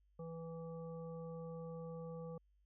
harmonic tone, 164.81 Hz, E3, in tune, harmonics 1 / 3 / 5 / 7, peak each -47 / -48 / -61 / -60 dBFS, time 0.19-2.38 s, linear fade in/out 5 ms, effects added 50 Hz sine -70 dBFS peak until 2.65 s

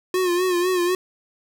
square tone with vibrato, 360 Hz, F#4, 47 cents flat, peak -19 dBFS, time 0.14-0.95 s, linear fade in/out 2 ms, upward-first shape sine, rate 4 Hz, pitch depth 62 cents each way, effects 10-bit

